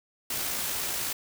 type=noise with amplitude modulation; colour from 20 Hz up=white; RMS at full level=-30 dBFS; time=0.3-1.13 s; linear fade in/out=5 ms; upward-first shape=sine; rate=56.4 Hz; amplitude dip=25%; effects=none